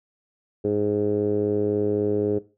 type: tone with low-pass filter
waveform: 10% pulse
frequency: 103.83 Hz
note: G#2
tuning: in tune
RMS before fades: -23 dBFS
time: 0.64-2.39 s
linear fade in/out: 10 ms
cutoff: 420 Hz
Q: 4.3
effects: noise-tail reverb RT60 0.3 s tail -17 dB re dry